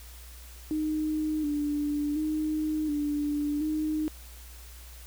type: tone with vibrato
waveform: sine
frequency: 301 Hz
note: D4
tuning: 43 cents sharp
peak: -26 dBFS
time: 0.71-4.08 s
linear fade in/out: 0 ms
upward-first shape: square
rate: 0.69 Hz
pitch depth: 43 cents each way
effects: added 60 Hz sine -45 dBFS peak until 5.06 s + white hiss -51 dBFS RMS until 5.06 s